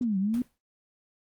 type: exponential two-way sweep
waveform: sine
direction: down then up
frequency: 254.1 to 185.4 to 254.1 Hz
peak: -24 dBFS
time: 0.01-0.42 s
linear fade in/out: 2 ms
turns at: 0.18 s
type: noise with exponential decay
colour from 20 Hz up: pink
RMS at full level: -43 dBFS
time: 0.34-0.58 s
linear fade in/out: 0 ms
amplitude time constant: 51 ms
effects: noise-tail reverb RT60 0.2 s tail -23 dB re dry + Opus 24 kbps